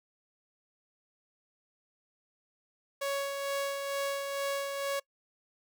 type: tone with tremolo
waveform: sawtooth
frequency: 557 Hz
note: C#5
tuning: 8 cents sharp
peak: -26 dBFS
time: 3.01-5 s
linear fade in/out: 10 ms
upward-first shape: sine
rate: 2.2 Hz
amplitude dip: 40%
effects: noise-tail reverb RT60 0.1 s tail -24 dB re dry